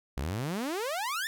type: exponential sweep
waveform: sawtooth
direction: up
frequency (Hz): 60 to 1836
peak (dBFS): -27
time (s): 0.17-1.27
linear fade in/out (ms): 0
effects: none